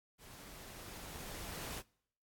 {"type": "noise with level ramp", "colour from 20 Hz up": "pink", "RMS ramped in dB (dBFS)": [-55, -43], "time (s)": [0.18, 1.83], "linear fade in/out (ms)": 50, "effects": ["noise-tail reverb RT60 0.7 s tail -26 dB re dry", "AAC 64 kbps"]}